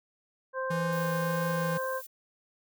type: harmonic tone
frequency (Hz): 523.3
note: C5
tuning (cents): 0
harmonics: 1 / 2 / 3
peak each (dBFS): -32 / -35 / -37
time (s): 0.53-2.02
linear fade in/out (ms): 50
type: tone with vibrato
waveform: square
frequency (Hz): 165.6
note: E3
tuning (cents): +8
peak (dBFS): -31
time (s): 0.7-1.78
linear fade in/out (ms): 10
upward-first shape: triangle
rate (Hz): 1.7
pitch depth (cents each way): 9
type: noise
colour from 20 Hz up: violet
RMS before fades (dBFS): -45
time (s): 0.92-2.07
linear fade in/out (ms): 10
effects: none